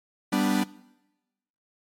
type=chord; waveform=45% pulse; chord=G major; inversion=none; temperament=equal; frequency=196 / 246.9 / 293.7 Hz; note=G3 / B3 / D4; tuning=0 / 0 / 0 cents; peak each=-26 dBFS; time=0.32-0.64 s; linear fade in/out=10 ms; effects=noise-tail reverb RT60 1.0 s tail -21 dB re dry + MP3 64 kbps

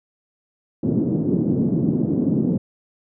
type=band-pass noise; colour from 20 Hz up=white; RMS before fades=-20 dBFS; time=0.83-2.58 s; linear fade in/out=5 ms; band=140 to 300 Hz; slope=24 dB/octave; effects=none

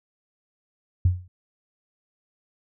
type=tone with exponential decay; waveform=sine; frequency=90.3 Hz; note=F#2; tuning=42 cents flat; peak=-12 dBFS; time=1.05-1.28 s; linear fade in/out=5 ms; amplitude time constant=50 ms; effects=tanh soft clip ceiling -8 dBFS

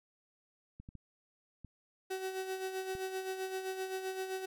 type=clicks; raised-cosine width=5 ms; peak=-36 dBFS; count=5; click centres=0.8 / 0.889 / 0.953 / 1.647 / 2.952 s
type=tone with tremolo; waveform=35% pulse; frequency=378.2 Hz; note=F#4; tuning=38 cents sharp; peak=-33 dBFS; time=2.1-4.46 s; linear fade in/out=10 ms; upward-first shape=sine; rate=7.7 Hz; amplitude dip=55%
effects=none

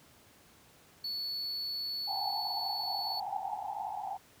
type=tone; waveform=triangle; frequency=4429 Hz; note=C#8; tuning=2 cents flat; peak=-33 dBFS; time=1.04-3.2 s; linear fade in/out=5 ms
type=band-pass noise; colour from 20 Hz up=white; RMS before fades=-38 dBFS; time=2.07-4.18 s; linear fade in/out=20 ms; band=750 to 860 Hz; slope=96 dB/octave
effects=pink hiss -60 dBFS RMS until 4.4 s + high-pass 80 Hz 12 dB/octave

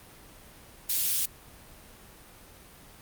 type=high-pass noise; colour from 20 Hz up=white; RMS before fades=-27 dBFS; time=0.89-1.26 s; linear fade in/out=10 ms; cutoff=3700 Hz; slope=12 dB/octave; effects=pink hiss -51 dBFS RMS until 3.01 s + Opus 32 kbps

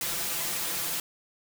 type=noise with comb filter; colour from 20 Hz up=white; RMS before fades=-31 dBFS; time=0.01-1 s; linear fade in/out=2 ms; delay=5.9 ms; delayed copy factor=+0.9; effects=none

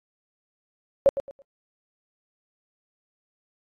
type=tone with echo; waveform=sine; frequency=553 Hz; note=C#5; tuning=4 cents flat; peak=-12 dBFS; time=1.06-1.09 s; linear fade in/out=0 ms; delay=110 ms; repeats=3; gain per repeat=-12 dB; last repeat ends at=1.42 s; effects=AAC 32 kbps

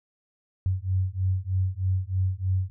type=beating tone pair; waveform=sine; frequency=92.2 / 95.4 Hz; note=F#2 / G2; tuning=-6 / -47 cents; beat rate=3.2 Hz; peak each=-26 dBFS; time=0.66-2.7 s; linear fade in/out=0 ms; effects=none

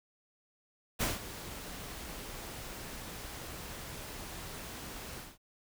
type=noise with ADSR envelope; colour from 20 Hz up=pink; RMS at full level=-30 dBFS; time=0.99-5.38 s; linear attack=24 ms; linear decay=170 ms; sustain=-14 dB; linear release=200 ms; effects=none

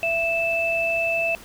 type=tone pair together; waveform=sine; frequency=667 / 2634 Hz; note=E5 / E7; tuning=+20 / -2 cents; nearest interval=2 octaves; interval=2378 cents; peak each=-24 / -22 dBFS; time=0.03-1.35 s; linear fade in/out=0 ms; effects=pink hiss -44 dBFS RMS until 1.44 s

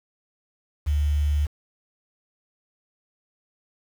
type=tone with quantisation; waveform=sine; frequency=73.42 Hz; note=D2; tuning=in tune; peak=-19 dBFS; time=0.86-1.47 s; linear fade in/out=20 ms; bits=7; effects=none

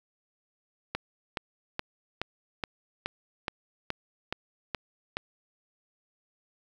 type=click train; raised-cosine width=0.3 ms; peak=-14 dBFS; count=11; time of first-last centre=0.95-5.169 s; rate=2.37 Hz; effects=8-bit

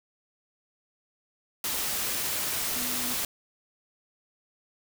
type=tone in noise; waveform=sine; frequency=246.9 Hz; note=B3; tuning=in tune; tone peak=-38 dBFS; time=2.76-3.14 s; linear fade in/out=2 ms; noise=white; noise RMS=-30 dBFS; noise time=1.64-3.25 s; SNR=-11 dB; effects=none

